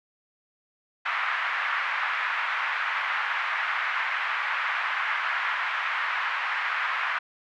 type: band-pass noise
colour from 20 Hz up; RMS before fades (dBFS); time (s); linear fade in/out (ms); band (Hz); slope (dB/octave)
white; -28; 1.05-7.19; 10; 1000 to 2100; 24
effects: none